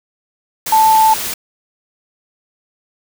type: tone in noise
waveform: sine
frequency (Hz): 880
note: A5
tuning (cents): 0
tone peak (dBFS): -7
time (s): 0.72-1.14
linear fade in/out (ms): 5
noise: white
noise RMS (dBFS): -22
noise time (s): 0.66-1.34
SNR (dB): +12
effects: none